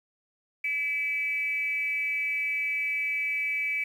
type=tone with frequency modulation; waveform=sine; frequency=2300 Hz; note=D7; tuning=37 cents flat; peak=-26 dBFS; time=0.64-3.84 s; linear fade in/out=5 ms; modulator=294 Hz; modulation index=0.45; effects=9-bit